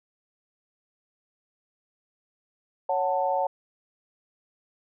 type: chord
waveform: sine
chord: F# minor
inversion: second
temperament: just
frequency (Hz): 555 / 740 / 888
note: C#5 / F#5 / A5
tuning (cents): +2 / 0 / +16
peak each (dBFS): -27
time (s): 2.89-3.47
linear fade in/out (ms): 5
effects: none

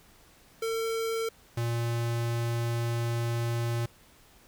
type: tone pair in turn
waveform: square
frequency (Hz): 451.9 / 117.37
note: A4 / A#2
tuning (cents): +46 / +12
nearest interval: octave + major seventh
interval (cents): 2334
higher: first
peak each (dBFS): -29 / -28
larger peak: second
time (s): 0.62-1.29 / 1.57-3.86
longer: second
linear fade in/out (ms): 5
effects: pink hiss -58 dBFS RMS until 4.47 s

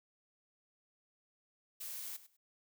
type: noise with echo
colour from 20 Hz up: blue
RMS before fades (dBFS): -44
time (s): 1.8-2.17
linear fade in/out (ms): 10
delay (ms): 100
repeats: 2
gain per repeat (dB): -15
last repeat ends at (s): 2.37
effects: none

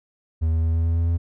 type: tone with pitch steps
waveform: triangle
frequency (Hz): 80.4 / 81.05 / 81.71 / 82.37 / 83.04 / 83.72 / 84.4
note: E2 / E2 / E2 / E2 / E2 / E2 / E2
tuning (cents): -43 / -29 / -15 / -1 / +13 / +27 / +41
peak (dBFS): -16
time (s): 0.41-1.18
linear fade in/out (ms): 20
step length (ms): 110
effects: none

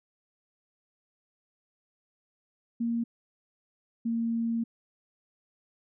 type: tone pair in turn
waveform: sine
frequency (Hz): 233.1 / 230.3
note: A#3 / A#3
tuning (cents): 0 / -21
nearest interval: unison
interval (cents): 21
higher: first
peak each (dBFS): -26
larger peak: neither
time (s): 2.8-3.04 / 4.05-4.64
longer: second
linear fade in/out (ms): 10
effects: none

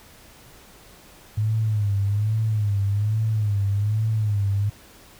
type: tone with vibrato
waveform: sine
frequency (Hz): 104.8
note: G#2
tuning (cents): +16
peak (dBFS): -19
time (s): 1.37-4.7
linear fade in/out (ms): 10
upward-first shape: sine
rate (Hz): 1.2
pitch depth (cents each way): 93
effects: pink hiss -49 dBFS RMS until 5.19 s

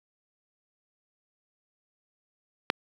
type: click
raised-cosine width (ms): 0.3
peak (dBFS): -5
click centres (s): 2.701
effects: high-pass 150 Hz 12 dB/octave + 7-bit

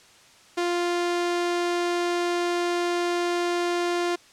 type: tone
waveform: sawtooth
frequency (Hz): 349.2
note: F4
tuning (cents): 0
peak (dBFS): -19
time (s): 0.57-4.16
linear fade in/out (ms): 10
effects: white hiss -53 dBFS RMS until 4.32 s + low-pass 7000 Hz 12 dB/octave

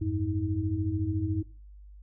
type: tone cluster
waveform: sine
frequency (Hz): 89 / 102.8 / 317.2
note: F2 / G#2 / D#4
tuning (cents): +33 / -17 / +33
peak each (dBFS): -31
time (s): 0.01-1.43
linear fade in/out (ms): 10
effects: noise-tail reverb RT60 0.4 s tail -20 dB re dry + added 50 Hz sine -46 dBFS peak until 2.02 s

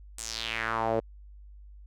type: tone with band-pass filter sweep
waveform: sawtooth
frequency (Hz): 113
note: A2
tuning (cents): +47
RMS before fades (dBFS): -31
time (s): 0.18-1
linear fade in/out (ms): 5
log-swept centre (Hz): 8500 to 480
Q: 3.2
effects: added 50 Hz sine -46 dBFS peak until 1.86 s

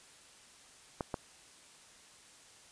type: clicks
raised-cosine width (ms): 1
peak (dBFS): -20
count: 2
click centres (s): 1.008 / 1.142
effects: white hiss -58 dBFS RMS until 2.71 s + resampled to 22050 Hz

